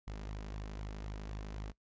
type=tone with flanger; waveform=sawtooth; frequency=51.91 Hz; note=G#1; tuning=in tune; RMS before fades=-43 dBFS; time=0.07-1.72 s; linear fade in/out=10 ms; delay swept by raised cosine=0.89 to 5.19 ms; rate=3.9 Hz; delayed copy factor=+0.5; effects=noise-tail reverb RT60 0.1 s tail -19 dB re dry + resampled to 16000 Hz